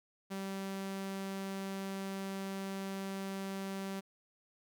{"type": "tone", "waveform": "sawtooth", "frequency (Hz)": 194.1, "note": "G3", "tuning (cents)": -17, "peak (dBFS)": -34, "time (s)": [0.3, 4.01], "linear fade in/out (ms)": 20, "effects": []}